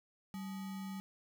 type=tone with sample-and-hold; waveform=sine; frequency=193 Hz; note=G3; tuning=27 cents flat; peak=-40 dBFS; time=0.34-1 s; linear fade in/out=0 ms; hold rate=1050 Hz; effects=none